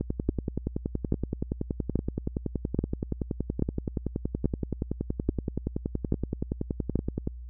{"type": "two click trains", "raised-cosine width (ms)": 3, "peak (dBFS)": [-11, -15], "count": [9, 78], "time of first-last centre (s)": [[0.29, 6.957], [0.01, 7.274]], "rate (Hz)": [1.2, 10.6], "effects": ["added 60 Hz sine -38 dBFS peak until 7.49 s"]}